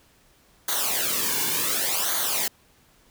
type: noise with flanger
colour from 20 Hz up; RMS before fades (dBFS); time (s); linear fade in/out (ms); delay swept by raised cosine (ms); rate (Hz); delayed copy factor
white; -25; 0.68-2.48; 5; 0.38 to 1.58; 0.68; -0.75
effects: pink hiss -59 dBFS RMS until 3.1 s